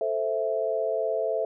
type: chord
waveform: sine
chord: A minor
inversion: none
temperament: equal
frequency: 440 / 523.3 / 659.3 Hz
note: A4 / C5 / E5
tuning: 0 / 0 / 0 cents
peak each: -29 / -30 / -27 dBFS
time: 0.01-1.45 s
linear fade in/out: 2 ms
effects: none